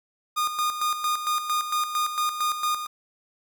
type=tone with tremolo; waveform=45% pulse; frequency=1223 Hz; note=D#6; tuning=30 cents flat; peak=-22 dBFS; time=0.36-2.87 s; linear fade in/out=20 ms; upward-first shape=square; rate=4.4 Hz; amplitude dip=60%; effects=none